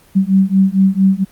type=beating tone pair; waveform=sine; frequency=190 / 194.4 Hz; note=F#3 / G3; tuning=+46 / -14 cents; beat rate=4.4 Hz; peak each=-12 dBFS; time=0.15-1.25 s; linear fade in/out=20 ms; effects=pink hiss -48 dBFS RMS until 1.31 s + Opus 32 kbps